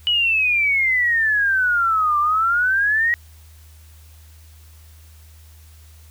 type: exponential two-way sweep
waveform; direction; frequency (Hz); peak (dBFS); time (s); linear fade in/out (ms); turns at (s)
sine; down then up; 2960 to 1174.7 to 1918; -15; 0.07-3.14; 0; 2.19
effects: added 78 Hz sine -43 dBFS peak until 6.1 s + white hiss -53 dBFS RMS until 6.1 s